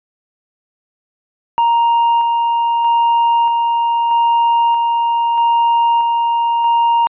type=tone with tremolo; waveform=triangle; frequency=934 Hz; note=A#5; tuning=3 cents sharp; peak=-8 dBFS; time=1.58-7.07 s; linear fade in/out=0 ms; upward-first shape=square; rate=0.79 Hz; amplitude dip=25%; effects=resampled to 8000 Hz